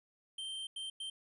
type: tone bursts at uneven times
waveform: square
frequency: 3136 Hz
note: G7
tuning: in tune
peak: -40 dBFS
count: 3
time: 0.38-0.67 / 0.76-0.9 / 1-1.1 s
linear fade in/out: 5 ms
effects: resampled to 24000 Hz